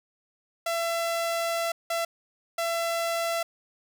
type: tone bursts at uneven times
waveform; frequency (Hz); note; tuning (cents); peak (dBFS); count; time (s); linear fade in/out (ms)
sawtooth; 672; E5; +33; -22; 3; 0.66-1.72 / 1.9-2.05 / 2.58-3.43; 5
effects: none